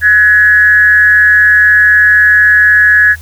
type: tone with frequency modulation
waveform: sine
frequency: 1687 Hz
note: G#6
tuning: 27 cents sharp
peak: -3 dBFS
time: 0.01-3.16 s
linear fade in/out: 50 ms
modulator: 196 Hz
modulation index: 0.51
effects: added 80 Hz sine -28 dBFS peak until 3.21 s + white hiss -39 dBFS RMS until 3.21 s